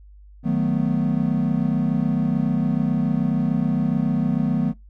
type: chord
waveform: triangle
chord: B dominant seventh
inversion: first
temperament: equal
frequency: 155.56 / 185 / 220 / 246.9 Hz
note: D#3 / F#3 / A3 / B3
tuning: 0 / 0 / 0 / 0 cents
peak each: -22 dBFS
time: 0.43-4.74 s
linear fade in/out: 50 ms
effects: noise-tail reverb RT60 0.2 s tail -25 dB re dry + added 50 Hz sine -43 dBFS peak until 4.89 s